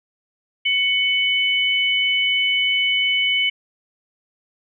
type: tone pair together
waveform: sine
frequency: 2224 / 3001 Hz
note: C#7 / F#7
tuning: +5 / +24 cents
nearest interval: perfect fourth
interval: 519 cents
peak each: -19 dBFS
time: 0.65-3.5 s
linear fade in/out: 10 ms
effects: none